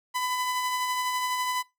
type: tone with tremolo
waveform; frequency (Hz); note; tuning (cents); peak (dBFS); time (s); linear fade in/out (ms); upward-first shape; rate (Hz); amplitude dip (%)
sawtooth; 1002; B5; +25; -22; 0.14-1.63; 20; sine; 12; 30
effects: noise-tail reverb RT60 0.2 s tail -20 dB re dry